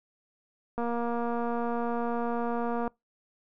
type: click train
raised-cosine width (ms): 1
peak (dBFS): -19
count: 496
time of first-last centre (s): 0.78-2.877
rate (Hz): 236
effects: noise-tail reverb RT60 0.2 s tail -26 dB re dry